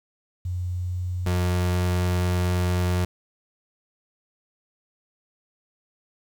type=tone pair in turn; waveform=sine / 35% pulse; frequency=90.1 / 89.58 Hz; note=F#2 / F2; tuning=-45 / +44 cents; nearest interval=unison; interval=11 cents; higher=first; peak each=-25 / -19 dBFS; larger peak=second; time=0.45-1.26 / 1.26-3.05 s; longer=second; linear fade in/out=5 ms; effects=9-bit